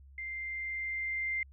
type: tone with level ramp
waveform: sine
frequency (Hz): 2093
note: C7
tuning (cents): 0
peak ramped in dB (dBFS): -37 to -30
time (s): 0.18-1.43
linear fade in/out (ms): 2
effects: added 68 Hz sine -52 dBFS peak until 1.52 s